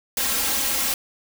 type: noise with comb filter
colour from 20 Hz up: white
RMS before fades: -23 dBFS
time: 0.17-0.94 s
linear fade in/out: 2 ms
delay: 3.7 ms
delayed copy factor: +0.95
effects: none